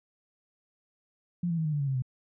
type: tone with pitch steps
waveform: sine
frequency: 174.61 / 167.11 / 159.93 / 153.06 / 146.49 / 140.2 / 134.18 / 128.41 Hz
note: F3 / E3 / D#3 / D#3 / D3 / C#3 / C3 / C3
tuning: 0 / +24 / +48 / -28 / -4 / +20 / +44 / -32 cents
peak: -26 dBFS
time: 1.43-2.022 s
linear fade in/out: 5 ms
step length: 74 ms
effects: none